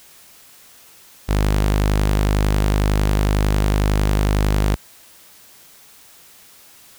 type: tone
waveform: sawtooth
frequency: 51 Hz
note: G#1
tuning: 31 cents flat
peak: -11 dBFS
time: 1.28-4.76 s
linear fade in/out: 20 ms
effects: white hiss -47 dBFS RMS until 6.98 s